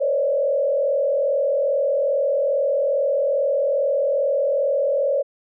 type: tone with frequency modulation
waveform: sine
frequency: 559 Hz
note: C#5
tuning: 14 cents sharp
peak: -17 dBFS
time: 0-5.23 s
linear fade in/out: 20 ms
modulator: 42.4 Hz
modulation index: 1.1
effects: none